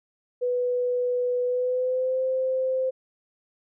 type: tone with pitch glide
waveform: sine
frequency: 493.9 to 520 Hz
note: B4 to C5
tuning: 0 to -11 cents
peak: -22 dBFS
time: 0.41-2.91 s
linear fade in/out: 20 ms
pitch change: +89 cents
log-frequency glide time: 1.44-2.22 s
effects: none